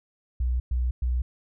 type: tone bursts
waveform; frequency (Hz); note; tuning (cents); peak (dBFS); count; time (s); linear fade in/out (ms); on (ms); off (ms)
sine; 61.74; B1; 0; -22; 3; 0.4-1.22; 5; 200; 110
effects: none